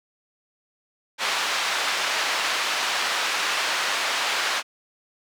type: band-pass noise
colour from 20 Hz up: pink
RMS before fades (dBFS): -25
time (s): 1.18-4.63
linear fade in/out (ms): 50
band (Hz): 1000 to 4900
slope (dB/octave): 12
effects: none